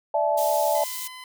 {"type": "chord", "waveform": "sine", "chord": "D suspended second", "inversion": "none", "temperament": "equal with one note detuned", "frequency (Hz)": [587.3, 659.3, 864.4], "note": ["D5", "E5", "A5"], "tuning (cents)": [0, 0, -31], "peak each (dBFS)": -24, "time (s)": [0.14, 0.84], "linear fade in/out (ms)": 5}
{"type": "high-pass noise", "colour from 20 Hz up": "white", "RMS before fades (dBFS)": -33, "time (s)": [0.37, 1.08], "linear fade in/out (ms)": 10, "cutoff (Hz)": 4100, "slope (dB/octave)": 12}
{"type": "tone", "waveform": "15% pulse", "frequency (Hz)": 1017, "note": "C6", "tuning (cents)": -50, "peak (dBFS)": -32, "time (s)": [0.75, 1.24], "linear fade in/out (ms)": 2}
{"effects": []}